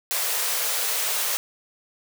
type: high-pass noise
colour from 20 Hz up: white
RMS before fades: -25 dBFS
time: 0.11-1.37 s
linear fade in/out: 0 ms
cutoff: 410 Hz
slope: 96 dB/octave
effects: none